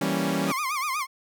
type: chord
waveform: sawtooth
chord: E diminished seventh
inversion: none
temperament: equal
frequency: 164.81 / 196 / 233.1 / 277.2 Hz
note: E3 / G3 / Bb3 / Db4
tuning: 0 / 0 / 0 / 0 cents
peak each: -26 / -24 / -29 / -24 dBFS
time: 0.01-0.52 s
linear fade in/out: 5 ms
type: tone with vibrato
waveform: 30% pulse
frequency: 1131 Hz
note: C#6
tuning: 34 cents sharp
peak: -23 dBFS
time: 0.46-1.07 s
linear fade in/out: 50 ms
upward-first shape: sine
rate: 8.2 Hz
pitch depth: 160 cents each way
effects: none